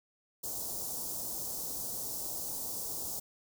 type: band-stop noise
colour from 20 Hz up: white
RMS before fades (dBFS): -38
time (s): 0.43-3.2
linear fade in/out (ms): 10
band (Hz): 870 to 5300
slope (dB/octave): 24
effects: none